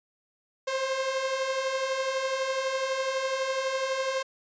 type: beating tone pair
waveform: sawtooth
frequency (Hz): 520 / 532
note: C5 / C5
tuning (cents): -11 / +29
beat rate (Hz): 12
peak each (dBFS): -30 / -24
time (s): 0.67-4.23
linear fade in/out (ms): 10
effects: resampled to 16000 Hz